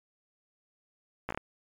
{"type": "slowing click train", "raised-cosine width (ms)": 0.5, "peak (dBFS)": -18, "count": 5, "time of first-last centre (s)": [1.29, 1.375], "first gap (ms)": 15, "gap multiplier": 1.24, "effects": ["MP3 96 kbps"]}